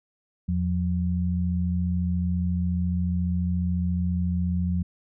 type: tone pair together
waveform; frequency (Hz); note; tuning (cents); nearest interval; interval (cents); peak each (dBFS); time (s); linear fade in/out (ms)
sine; 84.02 / 178.3; E2 / F3; +34 / +36; octave + minor second; 1302; -25; 0.48-4.83; 10
effects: none